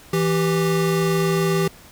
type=tone pair together; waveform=square; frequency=164.81 / 392 Hz; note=E3 / G4; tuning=0 / 0 cents; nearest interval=octave + minor third; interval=1500 cents; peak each=-21 dBFS; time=0.13-1.68 s; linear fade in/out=5 ms; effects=pink hiss -46 dBFS RMS until 1.91 s